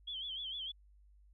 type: tone with vibrato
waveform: sine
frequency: 3244 Hz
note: G#7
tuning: 41 cents flat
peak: -39 dBFS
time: 0.07-0.72 s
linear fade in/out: 10 ms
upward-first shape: sine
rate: 6.6 Hz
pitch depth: 110 cents each way
effects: added 50 Hz sine -60 dBFS peak until 1.33 s